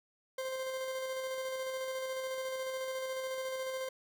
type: tone with tremolo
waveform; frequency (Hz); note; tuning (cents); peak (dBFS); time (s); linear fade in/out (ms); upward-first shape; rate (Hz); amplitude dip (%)
40% pulse; 523; C5; -1; -34; 0.38-3.89; 5; square; 14; 25
effects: none